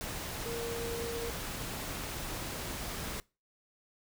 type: tone in noise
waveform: sine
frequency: 466.2 Hz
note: A#4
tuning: in tune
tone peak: -36 dBFS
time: 0.46-1.3 s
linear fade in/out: 0 ms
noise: pink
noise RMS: -39 dBFS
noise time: 0.01-3.2 s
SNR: 0 dB
effects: noise-tail reverb RT60 0.3 s tail -24 dB re dry